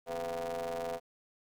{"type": "ring-modulated tone", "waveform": "35% pulse", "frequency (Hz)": 85.8, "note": "F2", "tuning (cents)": -30, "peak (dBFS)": -30, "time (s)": [0.06, 1], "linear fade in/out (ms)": 50, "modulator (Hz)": 589, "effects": ["12-bit"]}